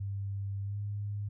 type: tone with pitch glide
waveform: sine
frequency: 99.1 to 102.42 Hz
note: G2 to G#2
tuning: +19 to -24 cents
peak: -33 dBFS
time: 0-1.29 s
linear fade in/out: 10 ms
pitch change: +57 cents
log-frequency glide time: 0.63-0.78 s
effects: none